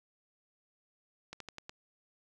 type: slowing click train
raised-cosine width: 0.2 ms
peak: -26 dBFS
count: 5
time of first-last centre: 1.33-1.695 s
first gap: 73 ms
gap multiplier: 1.15
effects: none